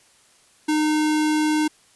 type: tone with sample-and-hold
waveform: sine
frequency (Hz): 306.4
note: D#4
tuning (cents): -27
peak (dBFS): -17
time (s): 0.68-1.68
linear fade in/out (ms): 10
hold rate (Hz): 1225
effects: white hiss -56 dBFS RMS until 1.95 s + resampled to 24000 Hz